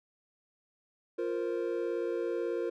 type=chord; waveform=triangle; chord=F suspended fourth; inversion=none; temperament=just; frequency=349.2 / 465.6 / 523.8 Hz; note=F4 / Bb4 / C5; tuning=0 / -2 / +2 cents; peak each=-32 / -32 / -36 dBFS; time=1.18-2.7 s; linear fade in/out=10 ms; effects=none